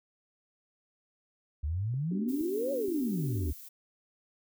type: exponential two-way sweep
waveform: sine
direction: up then down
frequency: 69.3 to 570 to 69.3 Hz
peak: -29 dBFS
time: 1.63-3.53 s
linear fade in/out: 10 ms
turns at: 2.72 s
type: click train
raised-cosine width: 3 ms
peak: -37 dBFS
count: 4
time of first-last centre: 1.94-3.355 s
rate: 2.12 Hz
type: chord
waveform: sine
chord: G major seventh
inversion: first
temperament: equal with one note detuned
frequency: 246.9 / 293.7 / 370 / 387.5 Hz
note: B3 / D4 / F#4 / G4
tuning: 0 / 0 / 0 / -20 cents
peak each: -42 / -39 / -45 / -45 dBFS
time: 2.11-3.51 s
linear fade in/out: 5 ms
type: noise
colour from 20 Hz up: violet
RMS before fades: -48 dBFS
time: 2.28-3.69 s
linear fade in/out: 10 ms
effects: none